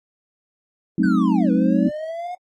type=chord; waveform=sine; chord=F# diminished seventh; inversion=none; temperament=equal with one note detuned; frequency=185 / 214.6 / 261.6 / 311.1 Hz; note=F#3 / A3 / C4 / Eb4; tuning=0 / -43 / 0 / 0 cents; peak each=-20 / -20 / -20 / -21 dBFS; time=0.98-1.89 s; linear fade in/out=5 ms
type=linear two-way sweep; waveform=triangle; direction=down then up; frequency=1568 to 480.9 to 725 Hz; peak=-25 dBFS; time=1.03-2.35 s; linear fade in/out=5 ms; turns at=1.51 s
effects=AAC 32 kbps